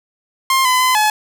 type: tone with pitch steps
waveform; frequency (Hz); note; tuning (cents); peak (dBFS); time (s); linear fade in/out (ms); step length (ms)
sawtooth; 1059 / 1012 / 1020 / 853; C6 / B5 / C6 / G#5; +21 / +42 / -44 / +46; -8; 0.5-1.1; 2; 150
effects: none